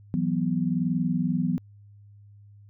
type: chord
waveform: sine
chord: E suspended second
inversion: none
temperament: just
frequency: 164.81 / 185.42 / 247.2 Hz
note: E3 / F#3 / B3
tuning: 0 / +4 / +2 cents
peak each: -27 dBFS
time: 0.14-1.58 s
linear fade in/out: 0 ms
effects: added 102 Hz sine -48 dBFS peak until 2.69 s